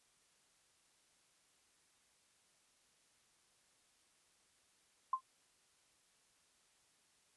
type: tone with exponential decay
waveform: sine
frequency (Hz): 1046.5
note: C6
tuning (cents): 0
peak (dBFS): -28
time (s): 5.13-5.21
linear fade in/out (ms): 5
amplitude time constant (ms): 17
effects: white hiss -73 dBFS RMS until 7.36 s + resampled to 24000 Hz